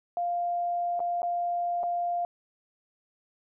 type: tone with dropouts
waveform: sine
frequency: 698.5 Hz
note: F5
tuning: in tune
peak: -26 dBFS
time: 0.17-2.25 s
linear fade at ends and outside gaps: 1 ms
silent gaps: 0.994-1.002 / 1.22-1.23 / 1.832-1.836 s
effects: none